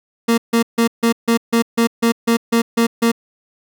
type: tone bursts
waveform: 30% pulse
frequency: 231.5 Hz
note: A#3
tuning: 12 cents flat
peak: -9 dBFS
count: 12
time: 0.28-3.118 s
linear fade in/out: 10 ms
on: 99 ms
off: 150 ms
effects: none